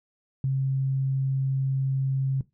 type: tone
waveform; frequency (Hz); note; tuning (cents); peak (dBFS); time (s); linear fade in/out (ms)
sine; 134.3; C3; +46; -22; 0.44-2.41; 2
effects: noise-tail reverb RT60 0.2 s tail -18 dB re dry